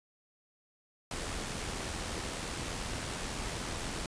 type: noise with amplitude modulation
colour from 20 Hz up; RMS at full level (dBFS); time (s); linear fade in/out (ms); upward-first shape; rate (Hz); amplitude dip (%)
pink; -36; 1.11-4.06; 2; sine; 83.5; 35
effects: resampled to 22050 Hz